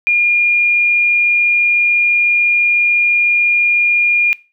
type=tone; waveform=sine; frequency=2418 Hz; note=D7; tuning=50 cents sharp; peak=-9 dBFS; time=0.07-4.33 s; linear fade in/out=0 ms; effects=noise-tail reverb RT60 0.3 s tail -21 dB re dry